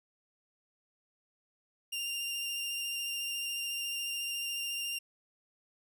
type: tone with vibrato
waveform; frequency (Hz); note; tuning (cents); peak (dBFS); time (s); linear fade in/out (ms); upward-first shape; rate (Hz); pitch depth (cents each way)
sawtooth; 2790; F7; -2; -31; 1.92-4.99; 10; square; 14; 10
effects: none